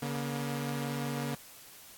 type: tone pair together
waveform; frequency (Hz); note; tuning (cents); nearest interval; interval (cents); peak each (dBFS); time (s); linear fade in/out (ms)
sawtooth; 141.97 / 238.6; C#3 / A#3; +42 / +41; major sixth; 899; -31 / -32; 0.02-1.35; 5
effects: white hiss -52 dBFS RMS until 1.97 s + AAC 64 kbps